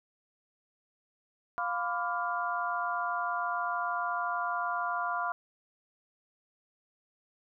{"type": "harmonic tone with a mistuned harmonic", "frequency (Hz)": 233.9, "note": "A#3", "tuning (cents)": 6, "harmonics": [3, 4, 5, 6], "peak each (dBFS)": [-35, -35, -35, -35], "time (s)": [1.58, 5.32], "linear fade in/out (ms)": 0, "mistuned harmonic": 4, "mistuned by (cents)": 120, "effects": []}